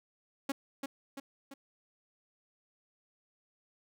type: tone with echo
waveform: sawtooth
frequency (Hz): 275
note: C#4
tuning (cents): -14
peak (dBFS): -27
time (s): 0.49-0.52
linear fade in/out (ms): 5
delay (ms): 340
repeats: 3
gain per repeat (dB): -5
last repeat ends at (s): 1.54
effects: none